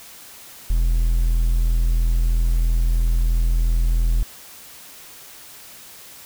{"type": "tone", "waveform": "triangle", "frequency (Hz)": 41.51, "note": "E1", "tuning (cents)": 13, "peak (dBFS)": -13, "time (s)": [0.7, 4.23], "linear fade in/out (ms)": 0, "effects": ["white hiss -42 dBFS RMS until 6.25 s"]}